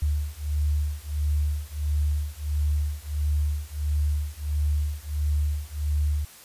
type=beating tone pair; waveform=sine; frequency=73.42 / 74.92 Hz; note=D2 / D2; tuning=0 / +35 cents; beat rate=1.5 Hz; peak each=-26 dBFS; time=0.02-6.25 s; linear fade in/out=5 ms; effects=white hiss -48 dBFS RMS until 6.44 s + resampled to 32000 Hz